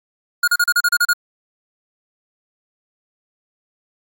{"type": "tone bursts", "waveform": "square", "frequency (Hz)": 1434, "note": "F6", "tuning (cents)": 45, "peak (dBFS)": -13, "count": 9, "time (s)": [0.43, 1.133], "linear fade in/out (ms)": 5, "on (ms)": 47, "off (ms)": 35, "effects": ["Opus 48 kbps"]}